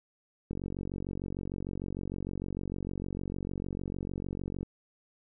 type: click train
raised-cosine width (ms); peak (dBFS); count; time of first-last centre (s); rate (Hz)
3; -23; 193; 0.51-4.63; 46.6
effects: none